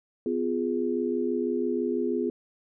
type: chord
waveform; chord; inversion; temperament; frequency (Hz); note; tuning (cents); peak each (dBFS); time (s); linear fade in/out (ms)
sine; F diminished; second; equal with one note detuned; 251.7 / 349.2 / 415.3; Cb4 / F4 / Ab4; +33 / 0 / 0; -29; 0.26-2.3; 2
effects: none